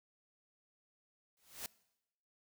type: noise with exponential growth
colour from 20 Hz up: white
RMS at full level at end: -40 dBFS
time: 1.37-1.66 s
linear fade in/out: 1 ms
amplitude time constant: 63 ms
effects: noise-tail reverb RT60 0.9 s tail -22 dB re dry